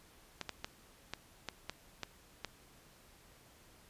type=clicks; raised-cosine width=0.2 ms; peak=-21 dBFS; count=8; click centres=0.413 / 0.493 / 0.645 / 1.136 / 1.487 / 1.696 / 2.033 / 2.447 s; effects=pink hiss -62 dBFS RMS until 3.89 s + resampled to 32000 Hz